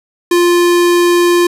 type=tone; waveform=square; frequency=349.2 Hz; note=F4; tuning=in tune; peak=-8 dBFS; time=0.31-1.47 s; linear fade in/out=5 ms; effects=resampled to 32000 Hz + 7-bit